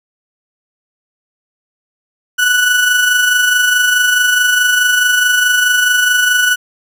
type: tone with amplitude modulation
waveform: 35% pulse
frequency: 1480 Hz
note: F#6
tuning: in tune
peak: -6 dBFS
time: 2.38-6.56 s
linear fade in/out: 20 ms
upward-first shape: sine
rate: 24.7 Hz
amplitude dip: 40%
effects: none